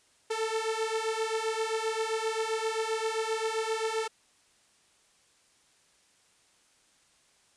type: beating tone pair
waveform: sawtooth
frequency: 440 / 447.6 Hz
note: A4 / A4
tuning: 0 / +30 cents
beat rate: 7.6 Hz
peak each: -28 dBFS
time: 0.3-4.08 s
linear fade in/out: 10 ms
effects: white hiss -65 dBFS RMS until 7.56 s + resampled to 22050 Hz